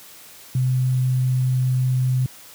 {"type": "tone with sample-and-hold", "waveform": "sine", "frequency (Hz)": 128.2, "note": "C3", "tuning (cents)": -35, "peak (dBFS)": -16, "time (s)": [0.55, 2.26], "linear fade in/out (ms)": 2, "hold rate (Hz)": 11025, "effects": ["white hiss -44 dBFS RMS until 2.54 s", "high-pass 80 Hz 12 dB/octave"]}